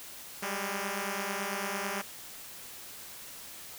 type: beating tone pair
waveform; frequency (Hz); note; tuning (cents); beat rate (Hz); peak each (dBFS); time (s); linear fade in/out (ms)
5% pulse; 194.5 / 203.5; G3 / G#3; -13 / -35; 9; -24; 0.42-2.02; 10
effects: white hiss -46 dBFS RMS until 3.78 s